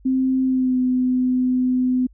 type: tone with pitch glide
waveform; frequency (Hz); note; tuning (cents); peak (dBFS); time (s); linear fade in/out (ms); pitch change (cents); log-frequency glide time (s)
sine; 261.3 to 253.6; C4 to B3; -2 to +46; -16; 0.05-2.07; 10; -52; 0.44-0.79
effects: added 50 Hz sine -47 dBFS peak until 2.13 s